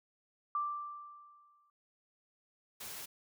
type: tone with exponential decay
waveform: sine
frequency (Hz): 1176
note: D6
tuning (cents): +2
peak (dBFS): -30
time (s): 0.55-1.7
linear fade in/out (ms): 2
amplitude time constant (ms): 250
type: noise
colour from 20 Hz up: white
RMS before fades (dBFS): -45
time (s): 2.8-3.06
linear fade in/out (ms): 10
effects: none